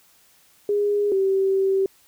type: tone pair in turn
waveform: sine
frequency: 410.5 / 386.4 Hz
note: G#4 / G4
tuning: -20 / -25 cents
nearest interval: minor second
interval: 105 cents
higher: first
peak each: -18 / -17 dBFS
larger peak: second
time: 0.69-1.12 / 1.12-1.86 s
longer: second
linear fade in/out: 2 ms
effects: white hiss -57 dBFS RMS until 2.07 s